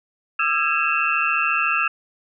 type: tone cluster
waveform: sine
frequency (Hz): 1221 / 1341 / 1645 / 2558 / 2712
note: D#6 / E6 / G#6 / D#7 / E7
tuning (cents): -33 / +29 / -17 / +47 / +49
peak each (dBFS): -27 / -22 / -27 / -25 / -23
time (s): 0.39-1.88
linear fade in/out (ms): 5
effects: none